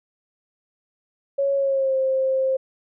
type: tone with pitch glide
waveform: sine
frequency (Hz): 554.4 to 528.4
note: C#5 to C5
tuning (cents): 0 to +17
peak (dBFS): -18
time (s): 1.38-2.57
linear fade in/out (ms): 10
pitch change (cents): -83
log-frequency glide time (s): 1.55-1.96
effects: none